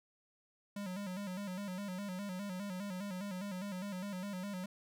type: tone with vibrato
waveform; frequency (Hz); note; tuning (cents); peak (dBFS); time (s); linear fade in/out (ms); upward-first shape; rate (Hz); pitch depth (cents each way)
square; 192.5; G3; -31; -40; 0.76-4.66; 5; square; 4.9; 90
effects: none